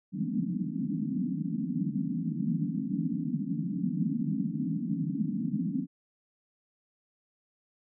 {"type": "band-pass noise", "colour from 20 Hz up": "pink", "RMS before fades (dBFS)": -31, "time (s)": [0.12, 5.87], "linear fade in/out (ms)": 50, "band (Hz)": [150, 290], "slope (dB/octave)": 96, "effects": []}